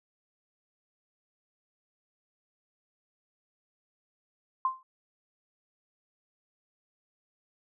sine tone with exponential decay, 1045 Hz, C6, 2 cents flat, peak -21 dBFS, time 4.65-4.83 s, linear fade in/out 2 ms, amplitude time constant 38 ms, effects none

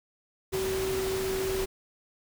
sine tone in noise, 381.1 Hz, G4, 49 cents flat, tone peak -28 dBFS, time 0.52-1.66 s, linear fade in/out 20 ms, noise pink, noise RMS -35 dBFS, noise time 0.52-1.66 s, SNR +4 dB, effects none

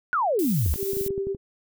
sine exponential sweep, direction down, 1516 to 62.6 Hz, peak -20 dBFS, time 0.13-0.74 s, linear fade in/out 0 ms
violet noise, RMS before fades -33 dBFS, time 0.39-1.08 s, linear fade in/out 0 ms
clicks, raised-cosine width 3 ms, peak -22 dBFS, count 11, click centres 0.662 / 0.759 / 0.829 / 0.933 / 0.969 / 1.012 / 1.064 / 1.106 / 1.179 / 1.27 / 1.348 s
sine tone with tremolo, 392 Hz, G4, in tune, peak -23 dBFS, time 0.77-1.37 s, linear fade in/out 50 ms, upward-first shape triangle, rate 9.8 Hz, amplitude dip 50%
effects none

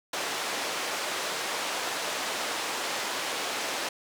pink band-pass noise, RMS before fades -32 dBFS, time 0.13-3.89 s, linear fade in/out 5 ms, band 510 to 7600 Hz, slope 12 dB/octave, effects none

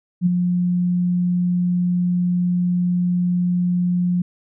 sine tone with ADSR envelope, 177.8 Hz, F3, 31 cents sharp, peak -11 dBFS, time 0.21-4.22 s, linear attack 52 ms, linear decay 15 ms, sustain -5 dB, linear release 5 ms, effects none

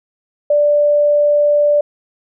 sine tone, 587.3 Hz, D5, in tune, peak -9 dBFS, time 0.5-1.81 s, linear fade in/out 5 ms, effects none

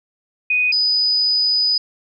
sine tone pair in turn, 2489 / 4978 Hz, D#7 / D#8, 0 / 0 cents, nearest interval octave, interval 1200 cents, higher second, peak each -14 / -14 dBFS, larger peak neither, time 0.5-0.72 / 0.72-1.78 s, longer second, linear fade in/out 5 ms, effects none

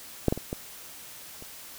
clicks, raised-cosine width 2 ms, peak -7 / -11 / -21 / -17 / -30 dBFS, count 5, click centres 0.283 / 0.325 / 0.376 / 0.529 / 1.424 s, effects white hiss -45 dBFS RMS until 1.78 s

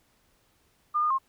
sine tone with pitch steps, 1208 / 1220 / 1068 Hz, D6 / D#6 / C6, +48 / -34 / +35 cents, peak -22 dBFS, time 0.94-1.186 s, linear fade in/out 20 ms, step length 82 ms, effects pink hiss -67 dBFS RMS until 1.28 s

